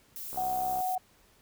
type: noise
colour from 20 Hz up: violet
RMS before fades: -40 dBFS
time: 0.16-0.95 s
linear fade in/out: 0 ms
type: click train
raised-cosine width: 1 ms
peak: -31 dBFS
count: 32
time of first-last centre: 0.33-0.803 s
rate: 65.5 Hz
type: tone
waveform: sine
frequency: 740 Hz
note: F#5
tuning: in tune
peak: -28 dBFS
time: 0.37-0.98 s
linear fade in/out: 5 ms
effects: pink hiss -63 dBFS RMS until 1.41 s